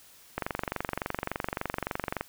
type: click train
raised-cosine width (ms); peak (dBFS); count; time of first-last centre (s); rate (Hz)
0.5; -14; 44; 0.38-2.21; 23.5
effects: white hiss -55 dBFS RMS until 2.28 s